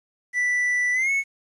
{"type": "tone with pitch glide", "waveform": "triangle", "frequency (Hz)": [1973, 2202], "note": ["B6", "C#7"], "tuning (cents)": [-2, -12], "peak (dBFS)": -18, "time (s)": [0.33, 1.24], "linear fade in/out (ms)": 50, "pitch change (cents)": 190, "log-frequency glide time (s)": [0.93, 1.11], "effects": ["resampled to 24000 Hz", "9-bit"]}